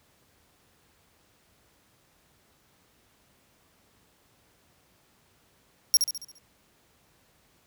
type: tone with echo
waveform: sawtooth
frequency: 5588 Hz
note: F8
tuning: in tune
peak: -13 dBFS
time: 5.94-5.97 s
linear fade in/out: 0 ms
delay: 69 ms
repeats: 6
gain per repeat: -6 dB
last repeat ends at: 6.384 s
effects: pink hiss -64 dBFS RMS until 7.66 s + high-pass 60 Hz 12 dB/octave